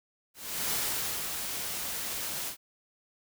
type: noise with ADSR envelope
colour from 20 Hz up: white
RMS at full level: -30 dBFS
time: 0.34-2.57 s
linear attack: 370 ms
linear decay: 540 ms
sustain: -5 dB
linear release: 94 ms
effects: none